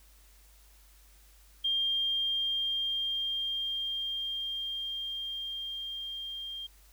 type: tone with level ramp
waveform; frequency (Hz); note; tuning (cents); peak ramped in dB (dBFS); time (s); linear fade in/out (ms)
sine; 3200; G7; +35; -26 to -37; 1.64-6.67; 10
effects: added 50 Hz sine -57 dBFS peak until 6.92 s + white hiss -62 dBFS RMS until 6.92 s